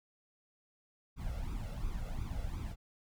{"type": "noise with flanger", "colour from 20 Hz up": "brown", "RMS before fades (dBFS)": -38, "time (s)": [1.16, 2.76], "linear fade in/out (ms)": 50, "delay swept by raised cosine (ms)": [0.82, 1.5], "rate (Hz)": 2.8, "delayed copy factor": 0.75, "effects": []}